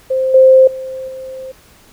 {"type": "tone with level steps", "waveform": "sine", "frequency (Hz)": 523.3, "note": "C5", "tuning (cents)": 0, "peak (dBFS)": [-12, -3, -22, -25], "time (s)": [0.1, 1.52], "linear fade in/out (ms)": 10, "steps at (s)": [0.34, 0.67, 1.08], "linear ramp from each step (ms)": 5, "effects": ["pink hiss -46 dBFS RMS until 1.92 s"]}